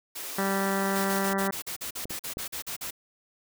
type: high-pass noise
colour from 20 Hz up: white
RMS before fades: -37 dBFS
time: 0.15-1.3 s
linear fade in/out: 10 ms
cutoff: 230 Hz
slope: 96 dB/octave
type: harmonic tone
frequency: 195.3 Hz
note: G3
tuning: 6 cents flat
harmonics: 1 / 2 / 3 / 4 / 5 / 6 / 7 / 8 / 9 / 10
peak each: -29 / -32 / -34 / -35 / -36 / -37 / -37 / -38 / -39 / -39 dBFS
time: 0.38-1.51 s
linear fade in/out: 5 ms
type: noise bursts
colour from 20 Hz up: white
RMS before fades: -35 dBFS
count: 14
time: 0.95-2.909 s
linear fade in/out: 10 ms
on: 100 ms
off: 43 ms
type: clicks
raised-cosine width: 2 ms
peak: -24 / -26 / -20 dBFS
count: 3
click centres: 2.055 / 2.107 / 2.371 s
effects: none